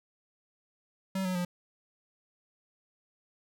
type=tone with pitch steps; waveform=square; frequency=190.9 / 184.08 / 177.5 Hz; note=G3 / F#3 / F3; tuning=-46 / -9 / +28 cents; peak=-30 dBFS; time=1.15-1.45 s; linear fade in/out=5 ms; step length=100 ms; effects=none